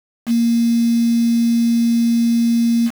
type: tone with quantisation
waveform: sine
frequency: 233.1 Hz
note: A#3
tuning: in tune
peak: -12 dBFS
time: 0.26-2.91 s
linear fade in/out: 50 ms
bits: 5
effects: none